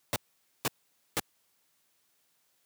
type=noise bursts; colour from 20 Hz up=pink; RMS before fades=-28 dBFS; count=3; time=0.13-1.197 s; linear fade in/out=0 ms; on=29 ms; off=490 ms; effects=white hiss -72 dBFS RMS until 2.65 s + high-pass 100 Hz 12 dB/octave